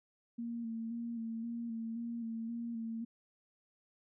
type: tone with vibrato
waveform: sine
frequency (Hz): 230.3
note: A#3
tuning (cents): -21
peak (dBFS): -37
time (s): 0.38-3.05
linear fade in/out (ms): 10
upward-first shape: square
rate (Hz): 1.9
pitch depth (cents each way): 28
effects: none